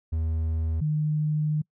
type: tone pair in turn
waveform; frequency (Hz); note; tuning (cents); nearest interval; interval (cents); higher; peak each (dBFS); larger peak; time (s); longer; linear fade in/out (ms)
triangle / sine; 80.2 / 152.19; E2 / D#3; -47 / -38; major seventh; 1109; second; -22; neither; 0.12-0.81 / 0.81-1.62; second; 10
effects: noise-tail reverb RT60 0.1 s tail -26 dB re dry